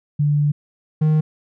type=tone pair in turn; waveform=sine / triangle; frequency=146.83 / 154.79 Hz; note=D3 / D#3; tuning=0 / -9 cents; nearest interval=minor second; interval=91 cents; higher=second; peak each=-14 / -11 dBFS; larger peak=second; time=0.19-0.52 / 1.01-1.21 s; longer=first; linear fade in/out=10 ms; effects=none